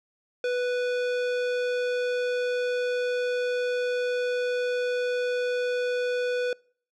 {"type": "tone", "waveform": "square", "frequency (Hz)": 493.9, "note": "B4", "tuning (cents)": 0, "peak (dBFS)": -25, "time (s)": [0.44, 6.53], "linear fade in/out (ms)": 2, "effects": ["noise-tail reverb RT60 0.5 s tail -26 dB re dry", "low-pass 4000 Hz 12 dB/octave"]}